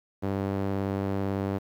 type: tone with band-pass filter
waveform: sawtooth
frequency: 98 Hz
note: G2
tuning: in tune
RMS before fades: -29 dBFS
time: 0.22-1.59 s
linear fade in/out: 20 ms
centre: 380 Hz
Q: 0.66
effects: 9-bit

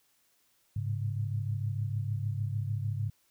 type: tone cluster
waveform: sine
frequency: 103.8 / 110.4 / 137.6 Hz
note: G#2 / A2 / C#3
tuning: 0 / +6 / -12 cents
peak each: -31 / -40 / -36 dBFS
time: 0.76-3.1 s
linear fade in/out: 5 ms
effects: white hiss -70 dBFS RMS until 3.3 s

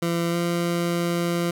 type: tone with pitch glide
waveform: 20% pulse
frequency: 169.7 to 171.97 Hz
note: F3 to F3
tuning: -49 to -26 cents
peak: -17 dBFS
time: 0.02-1.51 s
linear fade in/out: 5 ms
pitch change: +23 cents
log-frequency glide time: 0.3-0.36 s
effects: none

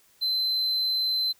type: tone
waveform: triangle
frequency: 4071 Hz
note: C8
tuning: 48 cents flat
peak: -22 dBFS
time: 0.21-1.33 s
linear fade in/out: 20 ms
effects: white hiss -61 dBFS RMS until 1.39 s

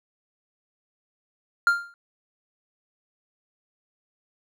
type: tone with exponential decay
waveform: triangle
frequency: 1396.9 Hz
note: F6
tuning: in tune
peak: -11 dBFS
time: 1.67-1.94 s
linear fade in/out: 1 ms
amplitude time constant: 58 ms
effects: none

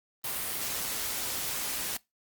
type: noise with amplitude modulation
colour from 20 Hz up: white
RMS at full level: -32 dBFS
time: 0.24-1.97 s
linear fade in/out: 5 ms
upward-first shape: sine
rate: 115 Hz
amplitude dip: 25%
effects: noise-tail reverb RT60 0.2 s tail -23 dB re dry + Opus 32 kbps

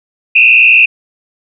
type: tone with frequency modulation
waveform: sine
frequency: 2596 Hz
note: E7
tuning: 27 cents flat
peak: -3 dBFS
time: 0.35-0.86 s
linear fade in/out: 10 ms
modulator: 60.6 Hz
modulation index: 2.5
effects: none

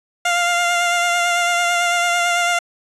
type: tone with vibrato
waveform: 15% pulse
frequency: 698.5 Hz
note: F5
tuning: in tune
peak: -9 dBFS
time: 0.25-2.59 s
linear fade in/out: 5 ms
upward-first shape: sine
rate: 9 Hz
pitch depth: 20 cents each way
effects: resampled to 24000 Hz

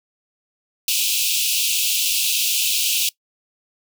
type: high-pass noise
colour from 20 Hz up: pink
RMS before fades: -20 dBFS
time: 0.88-3.09 s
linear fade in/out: 2 ms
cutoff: 2500 Hz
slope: 96 dB/octave
effects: noise-tail reverb RT60 0.1 s tail -21 dB re dry

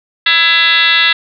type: tone with frequency modulation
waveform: sine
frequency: 2701 Hz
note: E7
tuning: 42 cents sharp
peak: -7 dBFS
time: 0.26-1.13 s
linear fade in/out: 5 ms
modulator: 345 Hz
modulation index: 3.6
effects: none

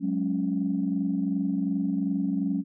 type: chord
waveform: sine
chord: F# suspended second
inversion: none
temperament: equal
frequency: 185 / 207.7 / 277.2 Hz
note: F#3 / G#3 / C#4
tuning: 0 / 0 / 0 cents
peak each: -28 / -29 / -27 dBFS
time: 0-2.64 s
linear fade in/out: 50 ms
effects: tanh soft clip ceiling -15 dBFS

